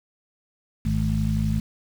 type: harmonic tone with a mistuned harmonic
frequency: 51.91 Hz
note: G#1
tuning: in tune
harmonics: 1 / 2 / 3 / 4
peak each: -26 / -26 / -26 / -26 dBFS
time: 0.85-1.6 s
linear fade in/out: 5 ms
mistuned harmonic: 4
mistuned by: +59 cents
effects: 7-bit